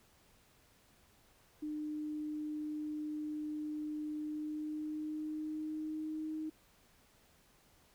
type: tone with pitch glide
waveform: sine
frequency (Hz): 302.9 to 312.1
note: D#4 to D#4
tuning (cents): -46 to +5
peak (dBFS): -37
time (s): 1.62-6.5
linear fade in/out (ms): 10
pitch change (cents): +51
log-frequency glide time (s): 4.16-6.34
effects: pink hiss -67 dBFS RMS until 7.94 s